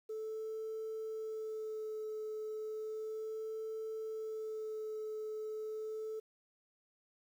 sine tone with vibrato, 436.1 Hz, A4, 15 cents flat, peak -37 dBFS, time 0.09-6.2 s, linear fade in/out 10 ms, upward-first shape sine, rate 0.34 Hz, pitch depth 17 cents each way, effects tanh soft clip ceiling -36 dBFS + 11-bit

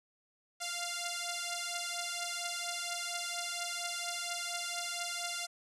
5% pulse beating tone pair, 695 / 699.3 Hz, F5 / F5, -9 / +2 cents, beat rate 4.3 Hz, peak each -27 / -28 dBFS, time 0.6-5.47 s, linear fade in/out 20 ms, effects resampled to 32000 Hz

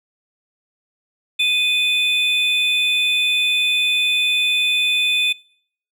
triangle tone pair together, 2489 / 3520 Hz, D#7 / A7, 0 / 0 cents, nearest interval tritone, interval 600 cents, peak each -16 dBFS, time 1.39-5.33 s, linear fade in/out 10 ms, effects noise-tail reverb RT60 0.6 s tail -24 dB re dry

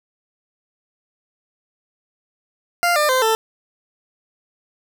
20% pulse tone with pitch steps, 697 / 599.8 / 516.2 / 444.2 Hz, F5 / D5 / C5 / A4, -4 / +36 / -23 / +16 cents, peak -10 dBFS, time 2.83-3.35 s, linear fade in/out 0 ms, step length 130 ms, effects none

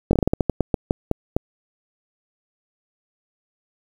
slowing click train, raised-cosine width 2 ms, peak -4 dBFS, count 14, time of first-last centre 0.11-1.365 s, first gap 21 ms, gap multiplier 1.23, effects 7-bit

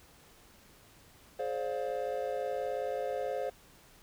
triangle chord, D half-diminished seventh, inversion second, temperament just, 422.9 / 528.6 / 587.3 / 704.8 Hz, Ab4 / C5 / D5 / F5, +31 / +18 / 0 / +16 cents, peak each -37 / -33 / -38 / -37 dBFS, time 1.39-3.5 s, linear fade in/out 5 ms, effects pink hiss -59 dBFS RMS until 4.02 s

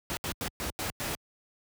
pink noise bursts at uneven times, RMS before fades -33 dBFS, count 6, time 0.1-0.17 / 0.24-0.32 / 0.41-0.48 / 0.6-0.7 / 0.79-0.9 / 1-1.15 s, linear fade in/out 0 ms, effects high-pass 60 Hz 12 dB/octave

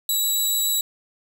10% pulse tone with vibrato, 3908 Hz, B7, 19 cents flat, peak -13 dBFS, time 0.09-0.81 s, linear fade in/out 2 ms, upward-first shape triangle, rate 7 Hz, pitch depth 8 cents each way, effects none

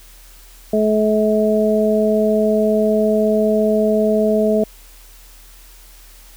harmonic tone, 214.6 Hz, A3, 43 cents flat, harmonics 1 / 2 / 3, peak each -17 / -17 / -17 dBFS, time 0.73-4.64 s, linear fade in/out 5 ms, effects added 40 Hz sine -42 dBFS peak until 6.36 s + white hiss -46 dBFS RMS until 6.36 s

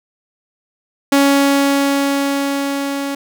sawtooth tone with level ramp, 279 Hz, C#4, 11 cents sharp, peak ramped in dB -5 to -16 dBFS, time 1.12-3.15 s, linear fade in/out 5 ms, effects none

